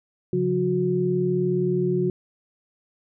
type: tone cluster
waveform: sine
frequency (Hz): 139.3 / 178.8 / 363.9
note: C#3 / F3 / F#4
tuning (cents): +9 / +41 / -29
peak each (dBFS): -27 / -25 / -22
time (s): 0.33-2.1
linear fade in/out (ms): 2
effects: none